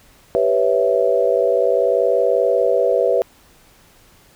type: chord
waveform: sine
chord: C# half-diminished seventh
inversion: second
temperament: equal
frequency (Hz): 392 / 493.9 / 554.4 / 659.3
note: G4 / B4 / C#5 / E5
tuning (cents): 0 / 0 / 0 / 0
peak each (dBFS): -21 / -17 / -19 / -20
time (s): 0.35-3.22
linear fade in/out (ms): 0
effects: pink hiss -51 dBFS RMS until 4.35 s